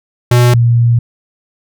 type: tone pair in turn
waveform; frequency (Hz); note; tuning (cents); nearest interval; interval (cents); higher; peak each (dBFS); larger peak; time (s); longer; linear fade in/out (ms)
square / sine; 122 / 118.25; B2 / A#2; -21 / +25; minor second; 54; first; -6; neither; 0.31-0.54 / 0.54-0.99; second; 5
effects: none